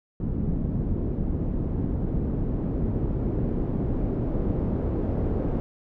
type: noise with low-pass filter sweep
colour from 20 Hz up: pink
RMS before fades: -26 dBFS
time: 0.2-5.6 s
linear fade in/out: 0 ms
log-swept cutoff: 240 to 420 Hz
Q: 0.94
effects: none